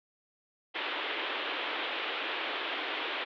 white band-pass noise, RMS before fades -35 dBFS, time 0.74-3.25 s, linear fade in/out 20 ms, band 290 to 3500 Hz, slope 48 dB/octave, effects none

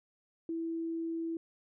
sine tone, 329.6 Hz, E4, in tune, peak -33 dBFS, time 0.49-1.37 s, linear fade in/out 2 ms, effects none

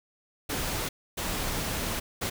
pink noise bursts at uneven times, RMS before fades -31 dBFS, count 3, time 0.49-0.89 / 1.17-2 / 2.21-2.3 s, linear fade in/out 10 ms, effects none

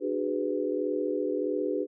sine chord, G# half-diminished seventh, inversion second, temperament just, 299 / 373.8 / 415.3 / 498.4 Hz, D4 / F#4 / G#4 / B4, +31 / +18 / 0 / +16 cents, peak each -32 dBFS, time 0-1.87 s, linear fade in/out 50 ms, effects none

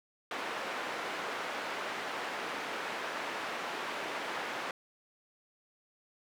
white band-pass noise, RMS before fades -38 dBFS, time 0.31-4.71 s, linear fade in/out 2 ms, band 320 to 1800 Hz, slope 12 dB/octave, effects none

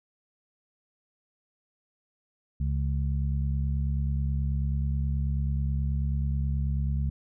harmonic tone, 69.3 Hz, C#2, in tune, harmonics 1 / 2 / 3, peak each -26 / -30 / -38 dBFS, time 2.6-7.1 s, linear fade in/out 5 ms, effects none

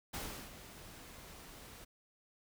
pink noise with ADSR envelope, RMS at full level -41 dBFS, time 0.13-1.85 s, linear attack 15 ms, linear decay 350 ms, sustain -12 dB, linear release 13 ms, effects none

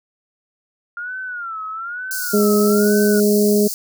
sine tone with vibrato, 1396.9 Hz, F6, in tune, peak -25 dBFS, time 0.97-3.2 s, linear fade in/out 2 ms, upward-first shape sine, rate 1.1 Hz, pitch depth 150 cents each way
white high-pass noise, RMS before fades -26 dBFS, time 2.11-3.74 s, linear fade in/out 0 ms, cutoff 4300 Hz, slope 96 dB/octave
harmonic tone, 207.7 Hz, G#3, in tune, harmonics 1 / 2 / 3, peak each -15 / -15 / -26 dBFS, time 2.33-3.68 s, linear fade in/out 10 ms
effects none

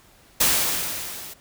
white noise with level ramp, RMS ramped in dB -17 to -39 dBFS, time 0.4-1.34 s, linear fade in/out 10 ms, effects pink hiss -54 dBFS RMS until 1.4 s

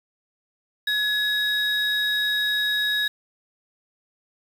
triangle tone pair together, 1689 / 3792 Hz, G#6 / A#7, +29 / +29 cents, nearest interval octave + major second, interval 1400 cents, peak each -22 dBFS, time 0.87-3.08 s, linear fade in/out 5 ms, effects 7-bit

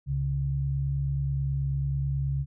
sine tone pair together, 68.63 / 137.9 Hz, C#2 / C#3, -17 / -9 cents, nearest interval octave, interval 1208 cents, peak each -31 / -26 dBFS, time 0.06-2.46 s, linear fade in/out 50 ms, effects none

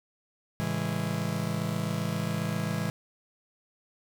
45% pulse chord, A major seventh, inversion none, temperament just, 110 / 137.5 / 165 / 206.2 Hz, A2 / C#3 / E3 / G#3, 0 / -14 / +2 / -12 cents, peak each -35 / -36 / -32 / -34 dBFS, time 0.6-2.9 s, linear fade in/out 0 ms, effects none

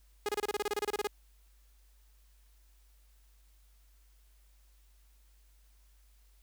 sawtooth tone bursts, 414.5 Hz, G#4, 3 cents flat, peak -26 dBFS, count 15, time 0.26-1.072 s, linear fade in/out 2 ms, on 28 ms, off 28 ms, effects added 50 Hz sine -60 dBFS peak until 6.42 s + white hiss -71 dBFS RMS until 6.42 s

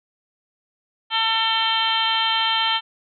harmonic tone, 448.1 Hz, A4, 32 cents sharp, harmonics 2 / 3 / 4 / 5 / 6 / 7 / 8 / 9, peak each -24 / -27 / -29 / -31 / -31 / -21 / -32 / -31 dBFS, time 1.1-2.81 s, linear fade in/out 50 ms, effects none

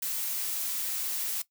blue noise, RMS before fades -32 dBFS, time 0.02-1.42 s, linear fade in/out 5 ms, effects noise-tail reverb RT60 0.1 s tail -17 dB re dry

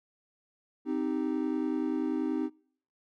triangle chord, C minor, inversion none, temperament equal with one note detuned, 260.7 / 311.1 / 392 Hz, C4 / Eb4 / G4, -6 / 0 / 0 cents, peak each -30 / -29 / -35 dBFS, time 0.85-2.5 s, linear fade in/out 50 ms, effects noise-tail reverb RT60 0.6 s tail -26 dB re dry

